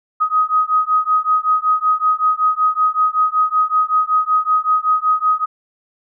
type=beating tone pair; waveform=sine; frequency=1254 / 1259.3 Hz; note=D#6 / D#6; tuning=+13 / +20 cents; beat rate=5.3 Hz; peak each=-16 dBFS; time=0.2-5.46 s; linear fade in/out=20 ms; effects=none